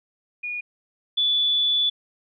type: tone pair in turn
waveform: sine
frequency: 2446 / 3459 Hz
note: D#7 / A7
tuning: -30 / -30 cents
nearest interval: tritone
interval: 600 cents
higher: second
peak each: -27 / -18 dBFS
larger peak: second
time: 0.43-0.61 / 1.17-1.9 s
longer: second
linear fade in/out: 10 ms
effects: none